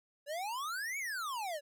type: exponential two-way sweep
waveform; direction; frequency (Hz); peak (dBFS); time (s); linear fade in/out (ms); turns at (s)
square; up then down; 554.4 to 2300 to 554.4; -37; 0.26-1.61; 50; 0.98
effects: none